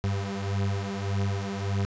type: beating tone pair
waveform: 35% pulse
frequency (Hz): 98 / 99.7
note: G2 / G2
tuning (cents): 0 / +30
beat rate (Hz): 1.7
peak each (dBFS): -28 / -28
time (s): 0.04-1.85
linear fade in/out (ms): 0
effects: resampled to 16000 Hz + 10-bit